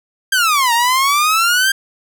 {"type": "exponential two-way sweep", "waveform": "sawtooth", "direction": "down then up", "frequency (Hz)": [1604, 919, 1604], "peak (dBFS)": -8, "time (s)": [0.32, 1.72], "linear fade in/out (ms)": 5, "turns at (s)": 0.73, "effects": []}